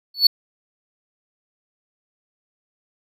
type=tone with exponential growth; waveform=triangle; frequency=4435 Hz; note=C#8; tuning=in tune; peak=-4 dBFS; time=0.14-0.27 s; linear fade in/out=5 ms; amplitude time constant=28 ms; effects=none